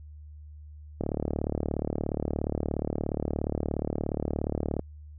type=click train; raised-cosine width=2 ms; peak=-15 dBFS; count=141; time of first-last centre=1.01-4.794 s; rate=37 Hz; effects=added 75 Hz sine -43 dBFS peak until 5.18 s